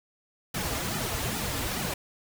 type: noise with flanger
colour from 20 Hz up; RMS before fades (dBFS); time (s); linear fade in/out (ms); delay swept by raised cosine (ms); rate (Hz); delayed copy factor
pink; -31; 0.54-1.94; 5; 1.8 to 5.5; 2.4; -0.9
effects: none